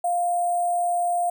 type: tone with sample-and-hold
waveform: sine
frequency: 701 Hz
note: F5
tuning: 6 cents sharp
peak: -20 dBFS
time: 0.04-1.3 s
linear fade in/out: 5 ms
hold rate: 8820 Hz
effects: none